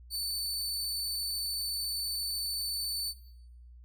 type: tone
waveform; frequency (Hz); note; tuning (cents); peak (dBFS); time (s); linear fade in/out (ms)
sawtooth; 4513; C#8; +30; -29; 0.1-3.14; 50
effects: noise-tail reverb RT60 0.8 s tail -19 dB re dry + added 60 Hz sine -49 dBFS peak until 3.84 s